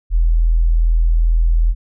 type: tone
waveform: sine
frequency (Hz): 41.2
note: E1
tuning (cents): 0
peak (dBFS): -10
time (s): 0.1-1.75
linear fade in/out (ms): 50
effects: none